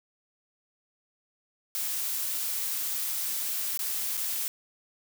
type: noise with dropouts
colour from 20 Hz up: blue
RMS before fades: -31 dBFS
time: 1.75-4.48 s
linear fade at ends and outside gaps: 0 ms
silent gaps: 3.775-3.792 / 4.17-4.175 s
effects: none